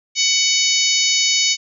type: harmonic tone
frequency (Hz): 747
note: F#5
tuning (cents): +16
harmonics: 3 / 4 / 5 / 6 / 7 / 8 / 9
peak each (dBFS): -22 / -22 / -22 / -22 / -22 / -22 / -22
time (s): 0.15-1.57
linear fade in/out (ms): 50
effects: none